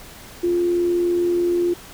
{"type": "tone with amplitude modulation", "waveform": "sine", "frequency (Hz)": 349.2, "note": "F4", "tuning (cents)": 0, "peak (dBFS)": -15, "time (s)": [0.43, 1.74], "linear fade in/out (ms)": 10, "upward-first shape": "sine", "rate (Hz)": 80.7, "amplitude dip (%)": 30, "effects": ["pink hiss -41 dBFS RMS until 1.93 s"]}